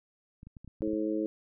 clicks, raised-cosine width 5 ms, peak -35 dBFS, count 8, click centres 0.431 / 0.47 / 0.568 / 0.646 / 0.677 / 0.808 / 0.876 / 0.934 s
harmonic tone, 107.5 Hz, A2, 40 cents flat, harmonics 2 / 3 / 4 / 5, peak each -38 / -30 / -35 / -37 dBFS, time 0.82-1.26 s, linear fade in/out 0 ms
effects none

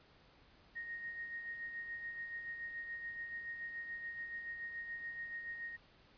sine tone with tremolo, 1864.7 Hz, A#6, in tune, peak -40 dBFS, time 0.75-5.77 s, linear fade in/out 20 ms, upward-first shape sine, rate 7 Hz, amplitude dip 45%, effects pink hiss -65 dBFS RMS until 6.17 s + resampled to 11025 Hz

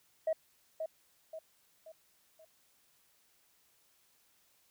sine tone with echo, 638 Hz, D#5, 43 cents sharp, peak -27 dBFS, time 0.27-0.33 s, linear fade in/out 5 ms, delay 530 ms, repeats 4, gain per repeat -7 dB, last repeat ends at 2.45 s, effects tanh soft clip ceiling -25 dBFS + white hiss -70 dBFS RMS until 4.7 s

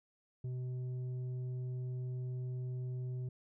triangle tone with tanh clipping, 126.3 Hz, B2, 39 cents sharp, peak -38 dBFS, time 0.44-3.29 s, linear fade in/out 5 ms, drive 10 dB, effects none

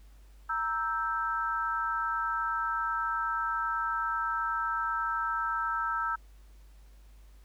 sine chord, E diminished, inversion second, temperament equal, 932.3 / 1318.5 / 1568 Hz, Bb5 / E6 / G6, 0 / 0 / 0 cents, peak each -35 / -30 / -35 dBFS, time 0.49-6.16 s, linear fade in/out 10 ms, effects added 50 Hz sine -51 dBFS peak until 7.44 s + pink hiss -66 dBFS RMS until 7.44 s

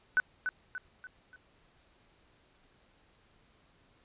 sine tone with echo, 1500 Hz, F#6, 23 cents sharp, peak -22 dBFS, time 0.17-0.2 s, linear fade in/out 0 ms, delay 290 ms, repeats 4, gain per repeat -7 dB, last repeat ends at 1.36 s, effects pink hiss -66 dBFS RMS until 4.04 s + resampled to 8000 Hz

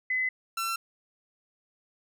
sine / sawtooth tone pair in turn, 2024 / 1349.4 Hz, B6 / E6, +42 / +40 cents, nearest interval perfect fifth, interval 702 cents, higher first, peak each -25 dBFS, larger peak neither, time 0.1-0.29 / 0.57-0.76 s, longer neither, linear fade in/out 5 ms, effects none

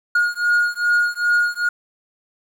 triangle beating tone pair, 1433 / 1435.5 Hz, F6 / F6, +44 / +47 cents, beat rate 2.5 Hz, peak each -17 dBFS, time 0.15-1.69 s, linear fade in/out 5 ms, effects 8-bit

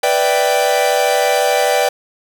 45% pulse chord, E minor seventh, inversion second, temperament equal with one note detuned, 493.9 / 587.3 / 659.3 / 781.7 Hz, B4 / D5 / E5 / G5, 0 / 0 / 0 / -5 cents, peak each -18 / -17 / -22 / -17 dBFS, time 0.03-1.89 s, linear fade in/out 5 ms, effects none

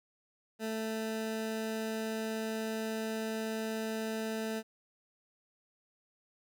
20% pulse tone, 220.9 Hz, A3, 7 cents sharp, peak -29 dBFS, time 0.59-4.63 s, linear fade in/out 50 ms, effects none

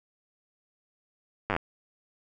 slowing click train, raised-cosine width 0.5 ms, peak -12 dBFS, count 7, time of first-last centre 1.5-1.564 s, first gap 9 ms, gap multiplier 1.07, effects none

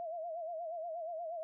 sine tone with vibrato, 665 Hz, E5, 15 cents sharp, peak -38 dBFS, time 0-1.43 s, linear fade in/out 0 ms, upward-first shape sine, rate 8.4 Hz, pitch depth 100 cents each way, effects none

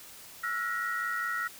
sine tone cluster, 1331 / 1436 / 1899 Hz, E6 / F6 / A#6, +16 / +48 / +32 cents, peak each -34 / -34 / -33 dBFS, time 0.43-1.48 s, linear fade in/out 10 ms, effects tanh soft clip ceiling -20 dBFS + white hiss -49 dBFS RMS until 1.59 s

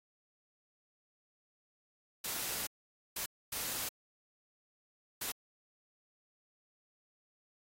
white noise bursts at uneven times, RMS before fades -38 dBFS, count 4, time 2.24-2.67 / 3.16-3.26 / 3.52-3.89 / 5.21-5.32 s, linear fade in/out 5 ms, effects AAC 48 kbps

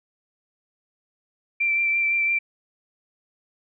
sine tone with vibrato, 2349 Hz, D7, in tune, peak -19 dBFS, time 1.6-2.39 s, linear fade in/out 10 ms, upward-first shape triangle, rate 5.9 Hz, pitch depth 20 cents each way, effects none

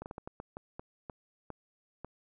slowing click train, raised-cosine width 1 ms, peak -27 dBFS, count 11, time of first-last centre 0.02-2.046 s, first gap 39 ms, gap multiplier 1.34, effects none

